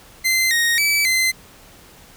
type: tone with pitch steps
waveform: sawtooth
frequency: 2071 / 1867 / 2301 / 2063 Hz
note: C7 / A#6 / D7 / C7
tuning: -18 / +2 / -36 / -25 cents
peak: -12 dBFS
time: 0.24-1.32 s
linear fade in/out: 20 ms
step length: 270 ms
effects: pink hiss -46 dBFS RMS until 2.16 s